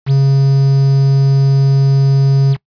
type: tone with quantisation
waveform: triangle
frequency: 136.9 Hz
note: C#3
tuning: 21 cents flat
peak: -5 dBFS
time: 0.06-2.57 s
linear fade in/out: 50 ms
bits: 5
effects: noise-tail reverb RT60 0.1 s tail -22 dB re dry + resampled to 11025 Hz